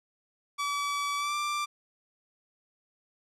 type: tone with pitch glide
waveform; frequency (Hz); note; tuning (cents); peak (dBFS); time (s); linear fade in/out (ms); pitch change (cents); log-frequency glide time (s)
sawtooth; 1147 to 1179.9; D6 to D6; -41 to +8; -25; 0.58-1.66; 20; +49; 1.17-1.35
effects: low-pass 9000 Hz 12 dB/octave